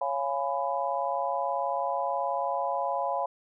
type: chord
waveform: sine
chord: C# dominant seventh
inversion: none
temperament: just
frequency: 554.4 / 693 / 831.5 / 997.9 Hz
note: C#5 / E#5 / G#5 / B5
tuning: 0 / -14 / +2 / +18 cents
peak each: -32 dBFS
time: 0.01-3.26 s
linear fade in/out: 5 ms
effects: none